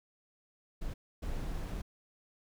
brown noise bursts at uneven times, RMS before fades -37 dBFS, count 2, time 0.81-0.94 / 1.22-1.82 s, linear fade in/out 10 ms, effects none

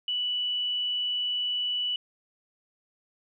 sine tone, 2960 Hz, F#7, in tune, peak -26 dBFS, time 0.08-1.96 s, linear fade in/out 2 ms, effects none

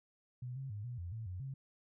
sine tone with pitch steps, 124.4 / 134.5 / 103.4 / 122.3 / 87 / 112 / 91 / 134.7 Hz, B2 / C3 / G#2 / B2 / F2 / A2 / F#2 / C#3, +13 / +48 / -7 / -16 / -6 / +31 / -28 / -49 cents, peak -40 dBFS, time 0.42-1.54 s, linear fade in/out 5 ms, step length 140 ms, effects none

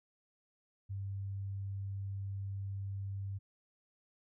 sine tone, 98.3 Hz, G2, 5 cents sharp, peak -37 dBFS, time 0.89-3.39 s, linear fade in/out 20 ms, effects none

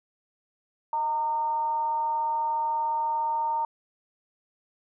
sine tone with frequency modulation, 917 Hz, A#5, 29 cents flat, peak -24 dBFS, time 0.93-3.65 s, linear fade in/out 2 ms, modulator 294 Hz, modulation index 0.25, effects none

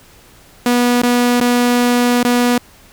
sawtooth tone with dropouts, 243.5 Hz, B3, 24 cents flat, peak -7 dBFS, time 0.66-2.58 s, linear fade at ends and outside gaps 2 ms, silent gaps 1.019-1.033 / 1.402-1.41 / 2.231-2.249 s, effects pink hiss -45 dBFS RMS until 2.92 s

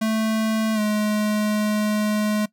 square tone with pitch glide, 220 to 211.4 Hz, A3 to G#3, 0 to +31 cents, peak -20 dBFS, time 0.01-2.46 s, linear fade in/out 10 ms, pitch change -69 cents, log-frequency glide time 0.74-0.8 s, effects noise-tail reverb RT60 0.1 s tail -20 dB re dry

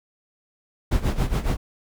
brown noise with tremolo, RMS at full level -19 dBFS, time 0.91-1.57 s, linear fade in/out 10 ms, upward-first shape sine, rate 7.2 Hz, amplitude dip 80%, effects none

